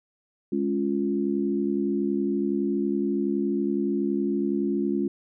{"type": "chord", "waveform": "sine", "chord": "Db major", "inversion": "second", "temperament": "equal", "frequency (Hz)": [207.7, 277.2, 349.2], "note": ["Ab3", "Db4", "F4"], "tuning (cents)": [0, 0, 0], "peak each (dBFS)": -27, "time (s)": [0.52, 5.08], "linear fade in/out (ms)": 5, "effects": []}